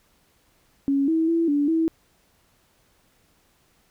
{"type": "tone with pitch steps", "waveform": "sine", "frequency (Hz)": [277.2, 323.4, 332.8, 288.7, 325], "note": ["C#4", "E4", "E4", "D4", "E4"], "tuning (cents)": [0, -33, 17, -30, -24], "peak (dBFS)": -18, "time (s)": [0.88, 1.88], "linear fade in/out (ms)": 0, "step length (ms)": 200, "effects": ["pink hiss -63 dBFS RMS until 3.9 s"]}